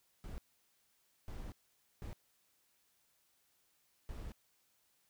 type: noise bursts at uneven times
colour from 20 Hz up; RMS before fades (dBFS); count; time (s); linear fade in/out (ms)
brown; -45; 4; 0.24-0.38 / 1.28-1.52 / 2.02-2.13 / 4.09-4.32; 0
effects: white hiss -75 dBFS RMS until 5.09 s

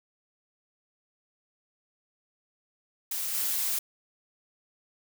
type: noise with level steps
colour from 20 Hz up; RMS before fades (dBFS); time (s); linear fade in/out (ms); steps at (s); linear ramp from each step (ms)
blue; -32 / -29; 3.11-3.79; 5; 3.33; 20
effects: none

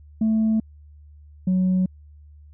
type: tone pair in turn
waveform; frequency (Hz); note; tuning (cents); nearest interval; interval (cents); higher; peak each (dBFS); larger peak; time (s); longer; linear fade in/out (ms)
sine; 220 / 185; A3 / F#3; 0 / 0; minor third; 300; first; -15; neither; 0.21-0.6 / 1.47-1.86; neither; 5
effects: tanh soft clip ceiling -15 dBFS + added 74 Hz sine -44 dBFS peak until 2.53 s

